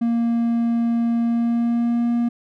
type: tone with pitch glide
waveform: triangle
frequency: 233.2 to 236.9 Hz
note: A#3 to A#3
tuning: +1 to +28 cents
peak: -15 dBFS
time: 0.01-2.29 s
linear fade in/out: 10 ms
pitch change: +27 cents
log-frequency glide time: 1.24-2.11 s
effects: none